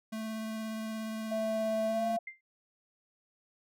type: tone with vibrato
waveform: square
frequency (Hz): 220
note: A3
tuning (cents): 0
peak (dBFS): -36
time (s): 0.12-2.17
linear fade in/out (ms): 10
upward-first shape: sine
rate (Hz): 17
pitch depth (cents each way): 10
type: tone with pitch glide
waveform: sine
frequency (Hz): 659.3 to 687.3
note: E5 to F5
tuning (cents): 0 to -28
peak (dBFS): -29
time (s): 1.31-2.19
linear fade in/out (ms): 10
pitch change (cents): +72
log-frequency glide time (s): 1.86-2.07
type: tone with exponential decay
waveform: sine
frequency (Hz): 2093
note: C7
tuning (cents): 0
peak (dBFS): -36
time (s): 2.27-2.41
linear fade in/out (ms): 5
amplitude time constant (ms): 29
effects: none